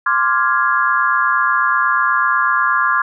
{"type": "chord", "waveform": "sine", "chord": "D half-diminished seventh", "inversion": "third", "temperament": "equal", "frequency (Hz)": [1046.5, 1174.7, 1396.9, 1661.2], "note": ["C6", "D6", "F6", "Ab6"], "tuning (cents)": [0, 0, 0, 0], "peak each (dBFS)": -18, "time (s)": [0.06, 3.02], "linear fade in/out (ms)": 5, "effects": []}